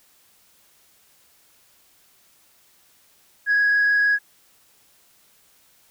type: tone with frequency modulation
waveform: sine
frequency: 1661.2 Hz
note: G#6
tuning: in tune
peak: -14 dBFS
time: 3.46-4.19 s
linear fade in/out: 50 ms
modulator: 26.4 Hz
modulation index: 0.45
effects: tanh soft clip ceiling -13 dBFS + white hiss -58 dBFS RMS until 5.9 s